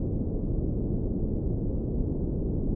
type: low-pass noise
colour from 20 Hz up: pink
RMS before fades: -28 dBFS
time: 0-2.75 s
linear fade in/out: 5 ms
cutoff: 410 Hz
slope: 24 dB/octave
effects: none